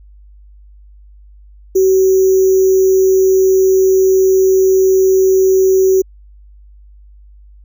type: tone with sample-and-hold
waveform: sine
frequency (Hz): 378.6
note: F#4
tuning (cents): +40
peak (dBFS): -7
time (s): 1.75-6.02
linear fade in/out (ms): 10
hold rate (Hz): 6300
effects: added 50 Hz sine -38 dBFS peak until 7.64 s